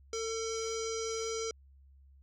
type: tone with low-pass filter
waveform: square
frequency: 449.1 Hz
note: A4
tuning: 35 cents sharp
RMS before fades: -36 dBFS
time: 0.13-1.51 s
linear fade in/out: 2 ms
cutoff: 6000 Hz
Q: 5.8
effects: added 68 Hz sine -56 dBFS peak until 2.22 s